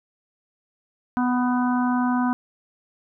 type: harmonic tone with a mistuned harmonic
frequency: 248 Hz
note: B3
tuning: 7 cents sharp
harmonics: 1 / 3 / 4 / 5 / 6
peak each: -20 / -29 / -28 / -33 / -33 dBFS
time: 1.17-2.33 s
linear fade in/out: 0 ms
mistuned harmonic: 6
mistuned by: +18 cents
effects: none